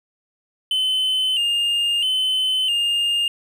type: tone with vibrato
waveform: triangle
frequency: 2931 Hz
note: F#7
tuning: 17 cents flat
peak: -16 dBFS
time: 0.71-3.28 s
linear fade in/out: 2 ms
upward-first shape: square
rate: 0.76 Hz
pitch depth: 67 cents each way
effects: none